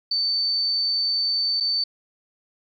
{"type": "tone with dropouts", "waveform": "sine", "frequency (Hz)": 4545, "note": "C#8", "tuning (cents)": 42, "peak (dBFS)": -20, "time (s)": [0.11, 1.84], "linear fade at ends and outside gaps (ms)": 5, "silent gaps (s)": [1.602, 1.606], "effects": ["10-bit"]}